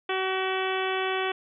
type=harmonic tone with a mistuned harmonic; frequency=378.1 Hz; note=F#4; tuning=38 cents sharp; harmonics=1 / 2 / 3 / 4 / 5 / 6 / 7 / 8 / 9; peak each=-29 / -32 / -34 / -35 / -36 / -37 / -37 / -38 / -39 dBFS; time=0.09-1.32 s; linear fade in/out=5 ms; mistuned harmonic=6; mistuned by=+19 cents; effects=none